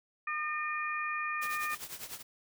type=harmonic tone; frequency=607 Hz; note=D#5; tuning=43 cents flat; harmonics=2 / 3 / 4; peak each=-35 / -37 / -38 dBFS; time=0.27-1.75 s; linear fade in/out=5 ms
type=noise with tremolo; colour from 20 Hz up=white; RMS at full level=-40 dBFS; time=1.41-2.23 s; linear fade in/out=20 ms; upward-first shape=triangle; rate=10 Hz; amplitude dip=85%
effects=none